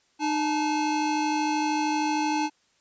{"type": "tone pair together", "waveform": "square", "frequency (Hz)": [305, 862], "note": ["D#4", "A5"], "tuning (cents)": [-34, -36], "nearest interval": "octave + tritone", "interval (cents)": 1798, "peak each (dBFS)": -27, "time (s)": [0.19, 2.5], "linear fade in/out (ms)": 50, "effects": ["white hiss -66 dBFS RMS until 2.8 s", "resampled to 16000 Hz"]}